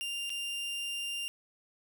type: tone with dropouts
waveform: 40% pulse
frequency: 2794 Hz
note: F7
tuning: in tune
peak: -33 dBFS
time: 0.01-1.28 s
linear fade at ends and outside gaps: 0 ms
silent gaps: 0.295-0.302 s
effects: none